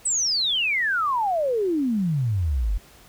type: exponential sweep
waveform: sine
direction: down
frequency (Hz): 8280 to 44.29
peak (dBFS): -20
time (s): 0.05-2.78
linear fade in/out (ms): 10
effects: pink hiss -51 dBFS RMS until 3.08 s